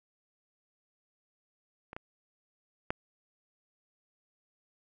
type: clicks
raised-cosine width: 0.5 ms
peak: -28 / -24 / -15 dBFS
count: 3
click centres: 1.931 / 1.965 / 2.905 s
effects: none